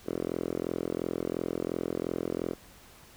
5% pulse tone with band-pass filter, 42.86 Hz, F1, 32 cents flat, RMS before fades -33 dBFS, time 0.06-2.54 s, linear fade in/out 10 ms, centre 390 Hz, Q 1.5, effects pink hiss -54 dBFS RMS until 3.16 s

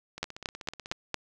two click trains, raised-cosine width 0.2 ms, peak -24 / -12 dBFS, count 13 / 5, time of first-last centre 0.18-0.921 / 0.23-1.143 s, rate 16.2 / 4.38 Hz, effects none

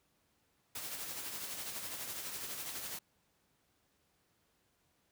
white noise with tremolo, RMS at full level -41 dBFS, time 0.75-2.99 s, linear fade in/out 5 ms, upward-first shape sine, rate 12 Hz, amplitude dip 40%, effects pink hiss -75 dBFS RMS until 5.11 s + high-pass 60 Hz 12 dB/octave

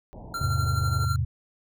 pink low-pass noise, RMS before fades -42 dBFS, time 0.13-1.05 s, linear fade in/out 0 ms, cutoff 940 Hz, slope 96 dB/octave
square tone with tremolo, 1373 Hz, F6, 30 cents flat, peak -28 dBFS, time 0.34-1.16 s, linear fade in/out 2 ms, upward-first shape triangle, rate 12 Hz, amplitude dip 55%
sine chord, E augmented, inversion none, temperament equal, 82.41 / 103.83 / 130.81 Hz, E2 / G#2 / B#2, 0 / 0 / 0 cents, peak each -27 dBFS, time 0.41-1.25 s, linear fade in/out 5 ms
effects none

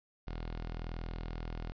sawtooth tone, 40.98 Hz, E1, 9 cents flat, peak -34 dBFS, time 0.27-1.72 s, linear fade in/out 0 ms, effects resampled to 11025 Hz + 10-bit

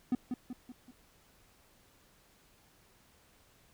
triangle tone with echo, 249.2 Hz, B3, 16 cents sharp, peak -24 dBFS, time 0.12-0.15 s, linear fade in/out 2 ms, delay 190 ms, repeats 4, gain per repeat -6 dB, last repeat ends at 0.91 s, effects pink hiss -65 dBFS RMS until 3.73 s

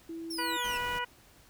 sine tone, 329.6 Hz, E4, in tune, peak -37 dBFS, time 0.09-0.57 s, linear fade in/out 5 ms
sawtooth exponential sweep, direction down, 5600 to 2584 Hz, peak -34 dBFS, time 0.3-0.78 s, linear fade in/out 10 ms
harmonic tone, 488.5 Hz, B4, 19 cents flat, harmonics 1 / 2 / 3 / 4 / 5 / 6, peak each -42 / -34 / -37 / -39 / -43 / -40 dBFS, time 0.38-1.05 s, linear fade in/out 10 ms
pink noise, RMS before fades -44 dBFS, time 0.64-0.99 s, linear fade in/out 5 ms
effects pink hiss -59 dBFS RMS until 1.49 s

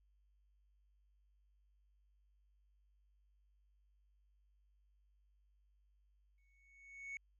triangle tone with exponential growth, 2217 Hz, C#7, in tune, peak -40 dBFS, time 6.38-7.17 s, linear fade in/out 1 ms, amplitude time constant 170 ms, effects added 50 Hz sine -70 dBFS peak until 7.39 s + resampled to 16000 Hz

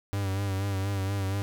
45% pulse tone with vibrato, 98 Hz, G2, in tune, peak -27 dBFS, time 0.13-1.42 s, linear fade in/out 0 ms, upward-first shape sine, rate 4.2 Hz, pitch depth 45 cents each way, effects none

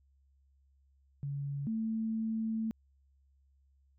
sine tone pair in turn, 140.9 / 222.2 Hz, C#3 / A3, +29 / +17 cents, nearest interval minor sixth, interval 788 cents, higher second, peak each -34 / -31 dBFS, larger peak second, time 1.23-1.67 / 1.67-2.71 s, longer second, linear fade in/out 0 ms, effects added 68 Hz sine -65 dBFS peak until 3.98 s

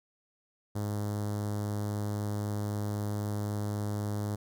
sawtooth tone with notch filter, 103.83 Hz, G#2, in tune, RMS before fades -33 dBFS, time 0.75-4.36 s, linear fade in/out 10 ms, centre 2500 Hz, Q 0.52, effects none

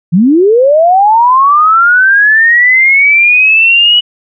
sine linear sweep, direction up, 155.56 to 2950 Hz, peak -3 dBFS, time 0.12-4.01 s, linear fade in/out 20 ms, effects none

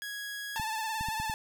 sawtooth tone, 1661.2 Hz, G#6, in tune, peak -33 dBFS, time 0.02-0.58 s, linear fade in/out 0 ms
sawtooth tone with vibrato, 880 Hz, A5, in tune, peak -28 dBFS, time 0.56-1.34 s, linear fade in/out 0 ms, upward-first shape sine, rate 18 Hz, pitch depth 43 cents each way
clicks, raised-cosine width 5 ms, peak -27 dBFS, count 5, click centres 0.598 / 1.01 / 1.086 / 1.2 / 1.298 s
effects none

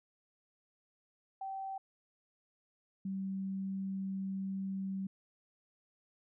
sine tone pair in turn, 774 / 192.77 Hz, G5 / G3, -22 / -29 cents, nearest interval 2 octaves, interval 2407 cents, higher first, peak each -38 / -35 dBFS, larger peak second, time 1.41-1.78 / 3.05-5.07 s, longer second, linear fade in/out 5 ms, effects none

